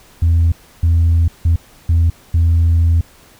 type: tone bursts at uneven times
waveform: sine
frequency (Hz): 83.3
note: E2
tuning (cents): +19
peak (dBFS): -7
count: 5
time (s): 0.22-0.52 / 0.83-1.28 / 1.45-1.56 / 1.89-2.1 / 2.34-3.01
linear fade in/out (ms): 5
effects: tanh soft clip ceiling -7 dBFS + pink hiss -46 dBFS RMS until 3.39 s